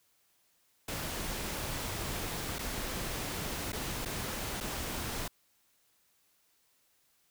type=noise with dropouts; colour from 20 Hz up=pink; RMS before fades=-37 dBFS; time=0.88-5.28 s; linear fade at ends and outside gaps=5 ms; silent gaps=2.586-2.59 / 3.721-3.729 / 4.051-4.057 / 4.604-4.608 s; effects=white hiss -71 dBFS RMS until 7.3 s